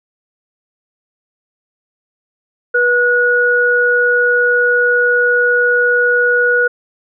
sine tone pair together, 486.3 / 1457.3 Hz, B4 / F#6, -27 / -27 cents, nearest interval octave + perfect fifth, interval 1900 cents, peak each -14 / -11 dBFS, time 2.74-6.68 s, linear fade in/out 10 ms, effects none

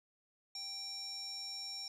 square tone with band-pass filter, 784 Hz, G5, in tune, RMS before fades -44 dBFS, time 0.55-1.88 s, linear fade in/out 2 ms, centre 5400 Hz, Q 6.9, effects none

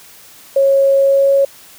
sine tone with pitch glide, 548 to 552.1 Hz, C#5 to C#5, -20 to -7 cents, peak -8 dBFS, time 0.56-1.45 s, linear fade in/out 5 ms, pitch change +13 cents, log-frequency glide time 0.99-1.3 s, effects white hiss -41 dBFS RMS until 1.78 s + high-pass 60 Hz 12 dB/octave

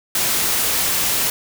white noise, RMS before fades -19 dBFS, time 0.15-1.3 s, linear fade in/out 2 ms, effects none

